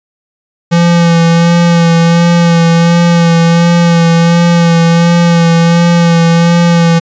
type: tone with vibrato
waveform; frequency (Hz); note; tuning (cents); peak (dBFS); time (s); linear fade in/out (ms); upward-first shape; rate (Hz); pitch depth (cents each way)
square; 169.4; E3; +48; -5; 0.71-7; 20; sine; 1.4; 24
effects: resampled to 16000 Hz